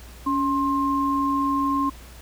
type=tone pair together; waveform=sine; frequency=280.8 / 1060 Hz; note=C#4 / C6; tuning=+22 / +22 cents; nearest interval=octave + major seventh; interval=2300 cents; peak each=-23 / -22 dBFS; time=0.26-1.9 s; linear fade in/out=10 ms; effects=added 60 Hz sine -42 dBFS peak until 2.21 s + pink hiss -47 dBFS RMS until 2.21 s